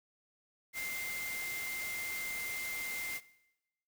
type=tone in noise; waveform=sine; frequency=2093 Hz; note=C7; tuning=in tune; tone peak=-37 dBFS; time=0.73-3.21 s; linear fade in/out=50 ms; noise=white; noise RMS=-43 dBFS; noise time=0.73-3.21 s; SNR=+3 dB; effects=noise-tail reverb RT60 0.9 s tail -19 dB re dry